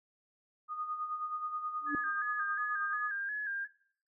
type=tone with tremolo; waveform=sine; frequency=1234 Hz; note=D#6; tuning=15 cents flat; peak=-33 dBFS; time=0.68-3.12 s; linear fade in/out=50 ms; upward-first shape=sine; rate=9.4 Hz; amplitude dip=60%
type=tone with exponential growth; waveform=sine; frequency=293.7 Hz; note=D4; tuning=in tune; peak=-28 dBFS; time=1.81-1.95 s; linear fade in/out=1 ms; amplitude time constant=29 ms
type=tone with vibrato; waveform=sine; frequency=1648 Hz; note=G#6; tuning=14 cents flat; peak=-34 dBFS; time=1.86-3.68 s; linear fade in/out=50 ms; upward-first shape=square; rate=2.8 Hz; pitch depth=51 cents each way
effects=noise-tail reverb RT60 0.6 s tail -19 dB re dry